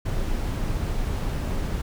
brown noise, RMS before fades -26 dBFS, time 0.05-1.82 s, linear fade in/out 10 ms, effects none

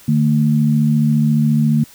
sine tone pair together, 150 / 224.4 Hz, D3 / A3, +37 / +34 cents, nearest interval perfect fifth, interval 697 cents, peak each -14 dBFS, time 0.08-1.84 s, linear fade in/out 5 ms, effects white hiss -44 dBFS RMS until 1.94 s

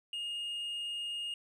triangle tone with tanh clipping, 2846 Hz, F7, 32 cents sharp, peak -36 dBFS, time 0.13-1.34 s, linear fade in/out 2 ms, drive 7 dB, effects none

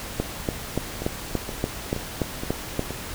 two click trains, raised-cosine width 2 ms, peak -9 / -16 dBFS, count 10 / 5, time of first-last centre 0.2-2.794 / 1.02-2.907 s, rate 3.47 / 2.12 Hz, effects pink hiss -35 dBFS RMS until 3.14 s

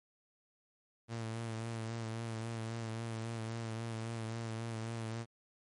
sawtooth tone with vibrato, 113.6 Hz, A#2, 44 cents flat, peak -34 dBFS, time 1.08-5.26 s, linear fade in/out 50 ms, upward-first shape sine, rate 3.7 Hz, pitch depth 35 cents each way, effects MP3 48 kbps

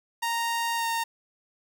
sawtooth tone with pitch glide, 929 to 919.4 Hz, A#5 to A#5, -6 to -24 cents, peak -22 dBFS, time 0.22-1.04 s, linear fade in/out 10 ms, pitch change -18 cents, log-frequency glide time 0.76-0.86 s, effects 10-bit

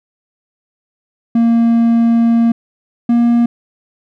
triangle tone pair in turn, 231.7 / 236.4 Hz, A#3 / A#3, -10 / +24 cents, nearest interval unison, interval 34 cents, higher second, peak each -6 dBFS, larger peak neither, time 1.35-2.52 / 3.09-3.46 s, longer first, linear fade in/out 5 ms, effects none

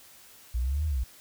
sine exponential two-way sweep, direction up then down, 57.1 to 79.4 to 57.1 Hz, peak -25 dBFS, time 0.54-1.04 s, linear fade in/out 10 ms, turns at 0.86 s, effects white hiss -53 dBFS RMS until 1.2 s

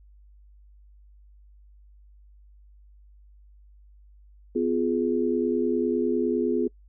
sine chord, F diminished, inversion second, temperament just, 251.4 / 349.2 / 419.1 Hz, Cb4 / F4 / Ab4, +31 / 0 / +16 cents, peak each -26 dBFS, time 4.55-6.68 s, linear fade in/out 10 ms, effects noise-tail reverb RT60 0.1 s tail -25 dB re dry + added 50 Hz sine -50 dBFS peak until 6.88 s

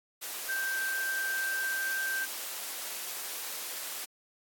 sine tone in noise, 1567 Hz, G6, 1 cent flat, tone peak -30 dBFS, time 0.48-2.26 s, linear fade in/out 20 ms, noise white, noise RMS -38 dBFS, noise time 0.21-4.06 s, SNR +5 dB, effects high-pass 400 Hz 12 dB/octave + AAC 64 kbps

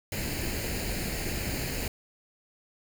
pink noise with comb filter, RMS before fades -32 dBFS, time 0.12-1.88 s, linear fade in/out 2 ms, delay 0.43 ms, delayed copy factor +0.65, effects none

